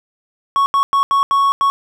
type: tone bursts at uneven times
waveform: triangle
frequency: 1108.7 Hz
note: C#6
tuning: in tune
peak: -9 dBFS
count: 6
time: 0.56-0.66 / 0.74-0.83 / 0.93-1.03 / 1.11-1.23 / 1.31-1.52 / 1.61-1.7 s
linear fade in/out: 0 ms
effects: none